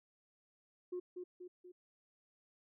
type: tone with echo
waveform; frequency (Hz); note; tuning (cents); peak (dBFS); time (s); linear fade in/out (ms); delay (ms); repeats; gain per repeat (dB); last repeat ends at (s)
sine; 360; F#4; -47; -37; 0.92-1; 10; 240; 3; -5; 1.72
effects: tanh soft clip ceiling -35 dBFS